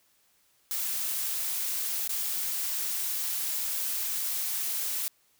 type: noise with dropouts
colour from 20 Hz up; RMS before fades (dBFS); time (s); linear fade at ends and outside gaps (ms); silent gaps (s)
blue; -31; 0.71-5.08; 0; 2.076-2.093
effects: white hiss -67 dBFS RMS until 5.39 s